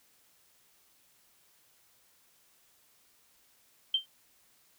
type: tone with exponential decay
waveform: sine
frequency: 3136 Hz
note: G7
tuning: in tune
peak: -21 dBFS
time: 3.94-4.06 s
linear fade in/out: 5 ms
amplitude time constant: 25 ms
effects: white hiss -66 dBFS RMS until 4.78 s